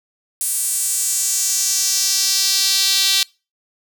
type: tone with high-pass filter sweep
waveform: sawtooth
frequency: 388.4 Hz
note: G4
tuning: 16 cents flat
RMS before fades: -18 dBFS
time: 0.41-3.23 s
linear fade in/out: 0 ms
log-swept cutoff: 9400 to 3800 Hz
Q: 2.5
effects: noise-tail reverb RT60 0.3 s tail -25 dB re dry